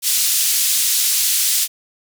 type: band-pass noise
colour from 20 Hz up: white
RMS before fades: -17 dBFS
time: 0.02-1.68 s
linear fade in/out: 50 ms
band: 3600 to 13000 Hz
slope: 12 dB/octave
effects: none